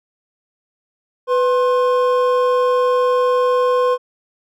triangle tone pair together, 498 / 1062 Hz, B4 / C6, +14 / +25 cents, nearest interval octave + minor second, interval 1311 cents, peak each -12 / -17 dBFS, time 1.27-3.98 s, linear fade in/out 50 ms, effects none

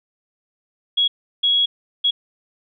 sine tone bursts at uneven times, 3329 Hz, G#7, 3 cents sharp, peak -14 dBFS, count 3, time 0.97-1.08 / 1.43-1.66 / 2.04-2.11 s, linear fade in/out 10 ms, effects none

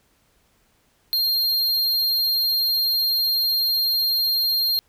square tone, 4204 Hz, C8, 7 cents sharp, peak -19 dBFS, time 1.13-4.79 s, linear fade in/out 0 ms, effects pink hiss -63 dBFS RMS until 4.88 s

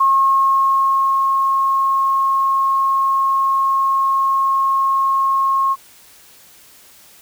sine tone with ADSR envelope, 1082 Hz, C#6, 42 cents flat, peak -10 dBFS, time 0-5.76 s, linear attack 8 ms, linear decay 1200 ms, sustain -3 dB, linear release 40 ms, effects white hiss -46 dBFS RMS until 7.21 s

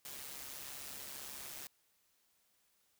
white noise with amplitude modulation, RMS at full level -45 dBFS, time 0.05-1.67 s, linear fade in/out 2 ms, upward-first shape sine, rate 138 Hz, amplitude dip 55%, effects white hiss -75 dBFS RMS until 2.99 s

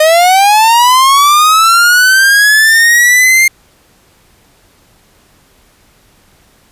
45% pulse linear sweep, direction up, 610 to 2124 Hz, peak -4 dBFS, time 0-3.48 s, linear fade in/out 5 ms, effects pink hiss -48 dBFS RMS until 6.71 s + resampled to 32000 Hz

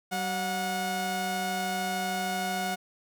sawtooth tone pair together, 190.2 / 727.7 Hz, F#3 / F#5, +48 / -29 cents, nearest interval octave + major seventh, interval 2323 cents, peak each -30 / -26 dBFS, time 0.11-2.76 s, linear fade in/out 20 ms, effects none

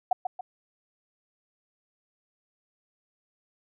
sine tone with echo, 740 Hz, F#5, in tune, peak -18 dBFS, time 0.11-0.13 s, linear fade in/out 5 ms, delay 140 ms, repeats 2, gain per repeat -7 dB, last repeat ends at 0.41 s, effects none

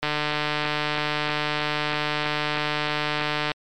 click train, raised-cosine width 0.3 ms, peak -8 dBFS, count 524, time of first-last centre 0.03-3.517 s, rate 150 Hz, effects MP3 96 kbps

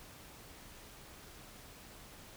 silence, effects pink hiss -54 dBFS RMS until 2.36 s

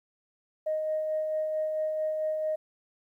sine tone with tremolo, 622 Hz, D#5, 1 cent flat, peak -25 dBFS, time 0.66-2.56 s, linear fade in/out 10 ms, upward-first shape sine, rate 4.5 Hz, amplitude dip 30%, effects tanh soft clip ceiling -21 dBFS + 11-bit

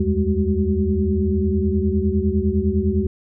sine tone cluster, 77.6 / 87.7 / 200.8 / 210.5 / 377.2 Hz, D#2 / F2 / G3 / G#3 / F#4, -4 / +8 / +42 / +24 / +33 cents, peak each -23 dBFS, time 0-3.07 s, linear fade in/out 5 ms, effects none

